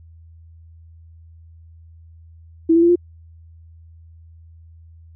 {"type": "tone with pitch steps", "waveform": "sine", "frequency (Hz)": [327.6, 335.1, 342.7, 350.5], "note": ["E4", "E4", "F4", "F4"], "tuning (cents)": [-11, 29, -33, 6], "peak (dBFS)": -10, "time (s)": [2.69, 2.958], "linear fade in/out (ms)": 10, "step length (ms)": 67, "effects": ["added 82 Hz sine -42 dBFS peak until 5.15 s"]}